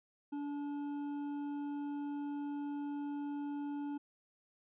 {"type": "tone with hard clipping", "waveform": "sine", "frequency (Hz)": 288.3, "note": "D4", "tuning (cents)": -32, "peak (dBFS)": -39, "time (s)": [0.32, 3.98], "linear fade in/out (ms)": 10, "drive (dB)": 7, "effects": ["resampled to 8000 Hz"]}